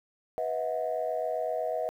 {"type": "tone cluster", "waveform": "sine", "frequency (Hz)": [493.7, 640, 728], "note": ["B4", "D#5", "F#5"], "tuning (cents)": [-1, 49, -28], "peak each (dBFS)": [-33, -30, -34], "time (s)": [0.38, 1.89], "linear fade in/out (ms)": 0, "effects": ["tanh soft clip ceiling -20 dBFS", "10-bit"]}